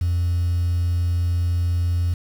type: tone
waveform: sine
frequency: 87 Hz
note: F2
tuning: 6 cents flat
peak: -16 dBFS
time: 0.01-2.14 s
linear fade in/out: 5 ms
effects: tanh soft clip ceiling -16 dBFS + 7-bit